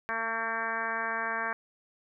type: harmonic tone with a mistuned harmonic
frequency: 226.2 Hz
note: A3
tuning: 48 cents sharp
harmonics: 1 / 2 / 3 / 4 / 5 / 6 / 7 / 8 / 9 / 10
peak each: -46 / -43 / -39 / -38 / -36 / -41 / -34 / -37 / -45 / -44 dBFS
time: 0.09-1.53 s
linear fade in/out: 0 ms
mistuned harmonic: 10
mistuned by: +17 cents
effects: none